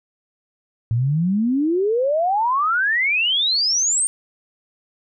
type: exponential sweep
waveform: sine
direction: up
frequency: 110 to 8840 Hz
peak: -16 dBFS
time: 0.91-4.07 s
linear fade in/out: 0 ms
effects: none